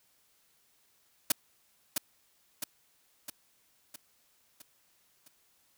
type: noise with echo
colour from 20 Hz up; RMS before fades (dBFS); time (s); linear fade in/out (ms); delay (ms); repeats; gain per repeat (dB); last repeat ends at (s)
white; -24; 1.3-1.32; 5; 660; 6; -5; 5.28
effects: white hiss -69 dBFS RMS until 5.77 s